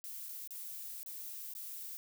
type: noise with dropouts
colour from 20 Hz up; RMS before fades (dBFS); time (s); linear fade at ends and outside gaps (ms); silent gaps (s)
violet; -45; 0.04-1.97; 0; 0.286-0.291 / 0.475-0.507 / 1.031-1.061 / 1.537-1.551
effects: none